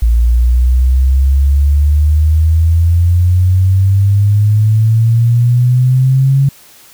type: exponential sweep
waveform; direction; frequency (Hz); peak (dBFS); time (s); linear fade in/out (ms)
sine; up; 56.9 to 138.59; -6; 0.02-6.49; 5
effects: white hiss -41 dBFS RMS until 6.93 s